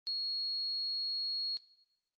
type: tone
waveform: sine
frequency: 4313 Hz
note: C#8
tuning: 48 cents flat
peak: -33 dBFS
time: 0.07-1.57 s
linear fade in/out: 0 ms
effects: noise-tail reverb RT60 0.8 s tail -17 dB re dry + Opus 32 kbps